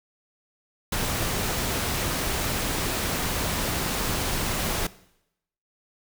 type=noise; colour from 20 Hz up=pink; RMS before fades=-27 dBFS; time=0.92-4.87 s; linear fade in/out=5 ms; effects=noise-tail reverb RT60 0.8 s tail -19 dB re dry